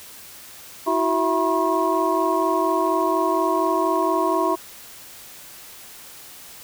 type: tone cluster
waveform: sine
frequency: 326.7 / 370.9 / 661 / 966 / 1079 Hz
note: E4 / F#4 / E5 / B5 / C#6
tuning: -15 / +4 / +5 / -39 / -47 cents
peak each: -24 dBFS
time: 0.86-4.56 s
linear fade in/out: 20 ms
effects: tanh soft clip ceiling -6 dBFS + white hiss -42 dBFS RMS until 6.63 s